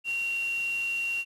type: tone in noise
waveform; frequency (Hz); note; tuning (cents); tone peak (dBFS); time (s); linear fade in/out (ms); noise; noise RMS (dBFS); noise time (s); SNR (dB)
sine; 2751; F7; -27; -27; 0.04-1.25; 50; white; -45; 0.04-1.25; +15
effects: low-pass 10000 Hz 12 dB/octave